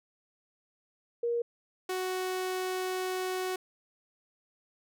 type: tone pair in turn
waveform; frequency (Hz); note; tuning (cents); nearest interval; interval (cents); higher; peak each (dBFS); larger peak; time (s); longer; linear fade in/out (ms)
sine / sawtooth; 472 / 370.8; A#4 / F#4; +22 / +4; major third; 418; first; -27; neither; 1.23-1.42 / 1.89-3.56; second; 5
effects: none